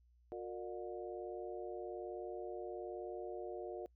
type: harmonic tone with a mistuned harmonic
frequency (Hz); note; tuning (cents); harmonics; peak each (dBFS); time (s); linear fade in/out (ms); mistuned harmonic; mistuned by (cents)
120; B2; -49; 3 / 4 / 5 / 6; -45 / -47 / -49 / -51; 0.32-3.86; 0; 4; -78
effects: noise-tail reverb RT60 0.1 s tail -25 dB re dry + added 60 Hz sine -66 dBFS peak until 3.95 s